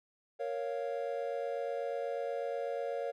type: chord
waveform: triangle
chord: Bb minor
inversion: none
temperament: equal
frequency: 466.2 / 554.4 / 698.5 Hz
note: Bb4 / Db5 / F5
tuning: 0 / 0 / 0 cents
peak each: -36 / -35 / -39 dBFS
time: 0.39-3.12 s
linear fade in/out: 20 ms
effects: none